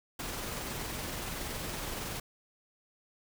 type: noise with amplitude modulation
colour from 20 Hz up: pink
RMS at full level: -37 dBFS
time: 0.19-2.2 s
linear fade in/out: 5 ms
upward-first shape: sine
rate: 21.4 Hz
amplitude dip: 25%
effects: none